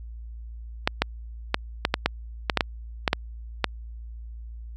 clicks, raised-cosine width 0.3 ms, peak -3 dBFS, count 12, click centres 0.875 / 1.02 / 1.544 / 1.851 / 1.941 / 2.06 / 2.498 / 2.573 / 2.608 / 3.078 / 3.131 / 3.643 s, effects added 57 Hz sine -36 dBFS peak until 4.76 s

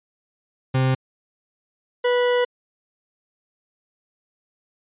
40% pulse tone pair in turn, 130.81 / 490.5 Hz, C3 / B4, 0 / -12 cents, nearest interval octave + major seventh, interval 2288 cents, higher second, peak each -16 dBFS, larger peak neither, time 0.74-0.95 / 2.04-2.45 s, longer second, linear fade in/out 10 ms, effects resampled to 8000 Hz

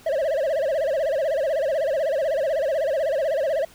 triangle tone with vibrato, 591 Hz, D5, 11 cents sharp, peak -18 dBFS, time 0.06-3.65 s, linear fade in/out 5 ms, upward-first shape sine, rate 16 Hz, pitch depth 200 cents each way, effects pink hiss -50 dBFS RMS until 3.74 s

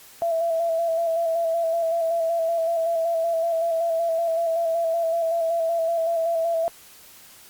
sine tone with vibrato, 665 Hz, E5, 15 cents sharp, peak -20 dBFS, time 0.22-6.68 s, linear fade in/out 0 ms, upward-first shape square, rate 5.3 Hz, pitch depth 28 cents each way, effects white hiss -48 dBFS RMS until 7.49 s + Opus 48 kbps

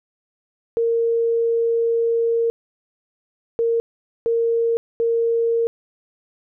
sine tone bursts at uneven times, 462.1 Hz, A#4, 15 cents flat, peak -16 dBFS, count 4, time 0.77-2.5 / 3.59-3.8 / 4.26-4.77 / 5-5.67 s, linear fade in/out 0 ms, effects none

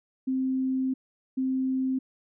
sine tone pair in turn, 261.6 / 261.6 Hz, C4 / C4, 0 / 0 cents, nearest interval unison, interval 0 cents, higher neither, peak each -24 dBFS, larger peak neither, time 0.27-0.94 / 1.37-1.99 s, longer first, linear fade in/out 10 ms, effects none

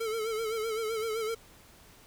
square tone with vibrato, 443.5 Hz, A4, 14 cents sharp, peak -31 dBFS, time 0-1.35 s, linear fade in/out 10 ms, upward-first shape sine, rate 7.8 Hz, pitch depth 64 cents each way, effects pink hiss -56 dBFS RMS until 2.06 s

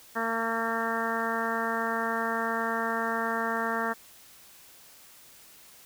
harmonic tone, 227.6 Hz, A#3, 41 cents flat, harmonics 1 / 2 / 3 / 4 / 5 / 6 / 7 / 8, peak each -35 / -35 / -35 / -35 / -35 / -35 / -35 / -35 dBFS, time 0.15-3.94 s, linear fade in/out 20 ms, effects white hiss -53 dBFS RMS until 5.85 s

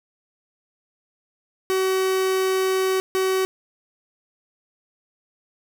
45% pulse tone bursts at uneven times, 378.2 Hz, F#4, 38 cents sharp, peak -19 dBFS, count 2, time 1.7-3 / 3.15-3.45 s, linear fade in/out 0 ms, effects none

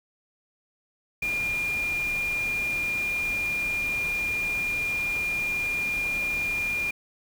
sine tone in noise, 2411 Hz, D7, 45 cents sharp, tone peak -25 dBFS, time 1.22-6.91 s, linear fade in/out 5 ms, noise pink, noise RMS -39 dBFS, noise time 1.22-6.91 s, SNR +11 dB, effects none

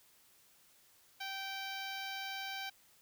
10% pulse tone with notch filter, 778 Hz, G5, 13 cents flat, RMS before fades -42 dBFS, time 1.2-2.7 s, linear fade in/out 10 ms, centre 10000 Hz, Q 0.96, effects white hiss -66 dBFS RMS until 3.01 s

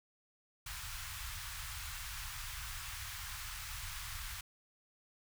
pink band-stop noise, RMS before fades -44 dBFS, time 0.66-4.41 s, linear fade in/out 5 ms, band 100 to 1100 Hz, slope 24 dB/octave, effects none

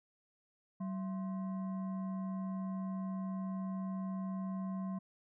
sine tone with frequency modulation, 190 Hz, F#3, 46 cents sharp, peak -36 dBFS, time 0.8-4.99 s, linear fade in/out 10 ms, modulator 861 Hz, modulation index 0.37, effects none

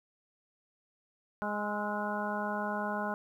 harmonic tone with a mistuned harmonic, 207.7 Hz, G#3, in tune, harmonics 1 / 2 / 3 / 4 / 5 / 6 / 7, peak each -37 / -43 / -38 / -38 / -39 / -45 / -39 dBFS, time 1.42-3.14 s, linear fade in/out 0 ms, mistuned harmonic 6, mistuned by +62 cents, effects 11-bit

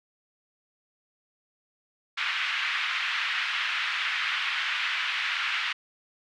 white band-pass noise, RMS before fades -29 dBFS, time 2.17-5.73 s, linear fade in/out 10 ms, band 1300 to 3000 Hz, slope 24 dB/octave, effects none

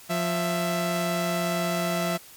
sawtooth tone pair together, 175.8 / 663.7 Hz, F3 / E5, +12 / +12 cents, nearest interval octave + major seventh, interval 2300 cents, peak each -23 dBFS, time 0.09-2.18 s, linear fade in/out 20 ms, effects white hiss -48 dBFS RMS until 2.36 s + MP3 96 kbps

